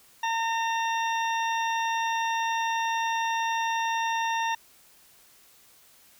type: harmonic tone with a mistuned harmonic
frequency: 911 Hz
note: A#5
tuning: 40 cents flat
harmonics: 1 / 2 / 3 / 4 / 6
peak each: -26 / -32 / -36 / -38 / -42 dBFS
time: 0.23-4.55 s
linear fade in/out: 5 ms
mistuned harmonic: 6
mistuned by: +71 cents
effects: white hiss -57 dBFS RMS until 6.19 s